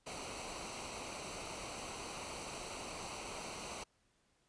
pink noise with comb filter, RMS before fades -45 dBFS, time 0.06-3.84 s, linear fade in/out 10 ms, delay 0.58 ms, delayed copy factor -0.65, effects pink hiss -75 dBFS RMS until 4.48 s + resampled to 22050 Hz

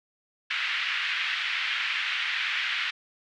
pink band-pass noise, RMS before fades -29 dBFS, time 0.5-2.91 s, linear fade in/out 10 ms, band 1700 to 3200 Hz, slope 24 dB/octave, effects none

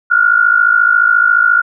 sine tone pair together, 1396.9 / 1451.2 Hz, F6 / F#6, 0 / -34 cents, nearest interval minor second, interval 66 cents, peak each -10 dBFS, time 0.1-1.62 s, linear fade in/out 20 ms, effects none

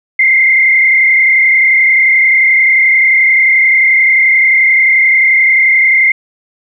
sine tone with frequency modulation, 2100 Hz, C7, 6 cents sharp, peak -5 dBFS, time 0.19-6.12 s, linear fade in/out 5 ms, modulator 31.4 Hz, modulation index 1.8, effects none

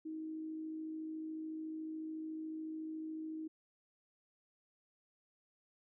sine tone with amplitude modulation, 315.7 Hz, D#4, 25 cents sharp, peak -39 dBFS, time 0.05-3.48 s, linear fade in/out 10 ms, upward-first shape sine, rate 53.9 Hz, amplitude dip 30%, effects none

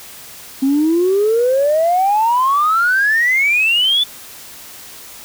sine exponential sweep, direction up, 262.8 to 3520 Hz, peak -10 dBFS, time 0.62-4.04 s, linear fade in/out 10 ms, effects tanh soft clip ceiling -7 dBFS + white hiss -36 dBFS RMS until 5.24 s

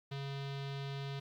square tone with low-pass filter, 138.59 Hz, C#3, in tune, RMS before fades -41 dBFS, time 0.11-1.2 s, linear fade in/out 10 ms, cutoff 3800 Hz, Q 2.8, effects 11-bit

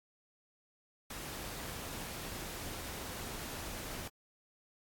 pink noise, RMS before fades -43 dBFS, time 1.1-4.08 s, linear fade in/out 5 ms, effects AAC 64 kbps

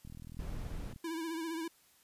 click train, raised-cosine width 5 ms, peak -37 dBFS, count 38, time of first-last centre 0.05-0.961 s, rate 40.6 Hz
brown noise, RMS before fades -41 dBFS, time 0.39-0.93 s, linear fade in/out 2 ms
square tone with vibrato, 327.3 Hz, E4, 12 cents flat, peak -37 dBFS, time 1.04-1.68 s, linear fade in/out 5 ms, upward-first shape sine, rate 15 Hz, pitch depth 56 cents each way
effects white hiss -66 dBFS RMS until 2.03 s + resampled to 32000 Hz

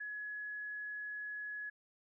sine tone, 1689 Hz, G#6, 29 cents sharp, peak -40 dBFS, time 0-1.7 s, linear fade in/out 10 ms, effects none

